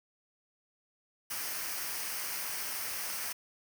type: noise with comb filter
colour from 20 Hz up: white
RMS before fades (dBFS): -37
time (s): 1.3-3.33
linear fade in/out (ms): 10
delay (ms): 0.27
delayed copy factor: -0.55
effects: none